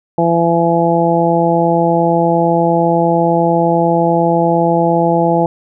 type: harmonic tone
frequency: 168.6 Hz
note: E3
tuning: 39 cents sharp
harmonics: 1 / 2 / 3 / 4 / 5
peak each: -16 / -16 / -16 / -16 / -16 dBFS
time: 0.18-5.46 s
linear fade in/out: 2 ms
effects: none